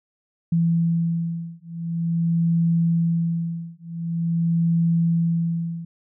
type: beating tone pair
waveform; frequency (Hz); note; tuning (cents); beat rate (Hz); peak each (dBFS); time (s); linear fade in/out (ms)
sine; 167.2 / 167.66; E3 / E3; +25 / +30; 0.46; -22; 0.52-5.85; 5
effects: none